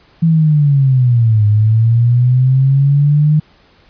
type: linear two-way sweep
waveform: sine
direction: down then up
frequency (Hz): 166.9 to 103.83 to 153.8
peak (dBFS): -7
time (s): 0.22-3.4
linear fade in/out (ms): 10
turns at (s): 1.46
effects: pink hiss -49 dBFS RMS until 3.89 s + resampled to 11025 Hz